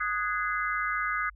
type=chord; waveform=sine; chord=Ab dominant seventh; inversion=second; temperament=equal with one note detuned; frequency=1244.5 / 1480 / 1661.2 / 2057 Hz; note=Eb6 / Gb6 / Ab6 / C7; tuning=0 / 0 / 0 / -30 cents; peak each=-30 / -33 / -34 / -34 dBFS; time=0-1.3 s; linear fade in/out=10 ms; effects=added 50 Hz sine -49 dBFS peak until 1.35 s